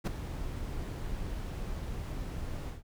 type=noise with ADSR envelope; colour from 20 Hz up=brown; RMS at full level=-25 dBFS; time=0.04-2.83 s; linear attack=31 ms; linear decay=8 ms; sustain=-12 dB; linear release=150 ms; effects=none